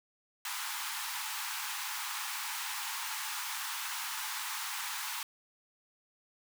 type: high-pass noise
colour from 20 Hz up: pink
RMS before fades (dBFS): -38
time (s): 0.45-5.23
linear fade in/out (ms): 2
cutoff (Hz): 820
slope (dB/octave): 96
effects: none